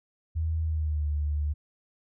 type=tone with pitch glide; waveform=sine; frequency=80.3 to 74.06 Hz; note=E2 to D2; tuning=-45 to +15 cents; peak=-25 dBFS; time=0.35-1.54 s; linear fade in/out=20 ms; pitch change=-140 cents; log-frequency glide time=0.62-1.08 s; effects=none